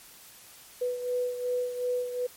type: beating tone pair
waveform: sine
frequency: 493.9 / 496.6 Hz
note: B4 / B4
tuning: 0 / +9 cents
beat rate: 2.7 Hz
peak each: -28 / -35 dBFS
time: 0.81-2.27 s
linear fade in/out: 10 ms
effects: white hiss -51 dBFS RMS until 2.36 s + MP3 64 kbps